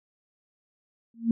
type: tone with exponential growth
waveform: sine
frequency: 230 Hz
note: A#3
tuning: 23 cents flat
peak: -16 dBFS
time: 1.14-1.31 s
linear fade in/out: 2 ms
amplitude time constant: 36 ms
effects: none